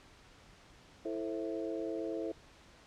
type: harmonic tone with a mistuned harmonic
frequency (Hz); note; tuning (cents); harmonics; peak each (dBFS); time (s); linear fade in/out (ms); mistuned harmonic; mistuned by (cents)
110; A2; 0; 3 / 4 / 5 / 6; -38 / -40 / -42 / -44; 1.05-2.32; 5; 5; -68
effects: pink hiss -59 dBFS RMS until 2.86 s + low-pass 6000 Hz 12 dB/octave